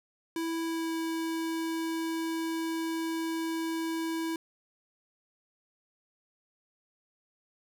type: tone with pitch glide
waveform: square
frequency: 329.2 to 326.9 Hz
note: E4 to E4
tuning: -2 to -14 cents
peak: -31 dBFS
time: 0.36-4.36 s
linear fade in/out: 2 ms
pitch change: -12 cents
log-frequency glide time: 0.64-0.93 s
effects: none